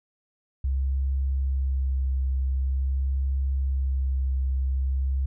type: tone with vibrato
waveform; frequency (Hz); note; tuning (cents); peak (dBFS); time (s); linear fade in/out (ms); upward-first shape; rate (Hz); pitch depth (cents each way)
sine; 66.6; C2; +31; -22; 0.64-5.26; 5; sine; 0.46; 18
effects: none